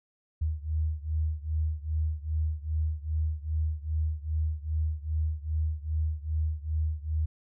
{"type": "beating tone pair", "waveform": "sine", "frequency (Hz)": [77.1, 79.6], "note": ["D#2", "D#2"], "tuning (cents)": [-15, 40], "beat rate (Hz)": 2.5, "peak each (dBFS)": [-29, -31], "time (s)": [0.41, 7.26], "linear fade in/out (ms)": 10, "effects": []}